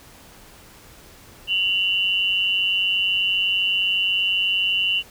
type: tone pair together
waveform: sine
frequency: 2768 / 2960 Hz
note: F7 / F#7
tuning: -16 / 0 cents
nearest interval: minor second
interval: 116 cents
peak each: -21 dBFS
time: 1.47-5.03 s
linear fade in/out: 50 ms
effects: pink hiss -47 dBFS RMS until 5.1 s